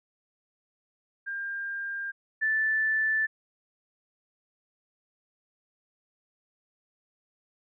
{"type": "tone pair in turn", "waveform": "sine", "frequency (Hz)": [1600, 1757], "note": ["G6", "A6"], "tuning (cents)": [35, -3], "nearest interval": "major second", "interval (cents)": 162, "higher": "second", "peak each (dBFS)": [-31, -23], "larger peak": "second", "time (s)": [[1.26, 2.12], [2.41, 3.27]], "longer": "neither", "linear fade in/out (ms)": 20, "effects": []}